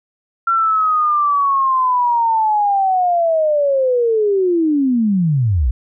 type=linear sweep; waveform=sine; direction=down; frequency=1366 to 51.91 Hz; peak=-12 dBFS; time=0.47-5.71 s; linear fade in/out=5 ms; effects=none